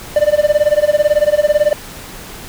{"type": "tone with tremolo", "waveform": "triangle", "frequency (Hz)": 596, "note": "D5", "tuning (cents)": 25, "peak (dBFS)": -4, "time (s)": [0.16, 1.73], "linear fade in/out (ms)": 2, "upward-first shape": "sine", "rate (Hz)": 18, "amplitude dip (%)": 95, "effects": ["pink hiss -32 dBFS RMS until 2.48 s"]}